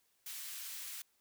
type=high-pass noise; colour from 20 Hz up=white; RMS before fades=-45 dBFS; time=0.26-1.02 s; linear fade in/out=5 ms; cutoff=1700 Hz; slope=12 dB/octave; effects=white hiss -75 dBFS RMS until 1.2 s